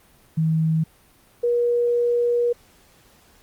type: tone pair in turn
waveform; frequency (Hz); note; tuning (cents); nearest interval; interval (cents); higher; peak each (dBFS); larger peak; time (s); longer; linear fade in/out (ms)
sine; 159.8 / 478.9; D#3 / A#4; +47 / +47; octave + perfect fifth; 1900; second; -17; neither; 0.37-0.84 / 1.43-2.53; second; 10
effects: pink hiss -55 dBFS RMS until 3.42 s + Opus 32 kbps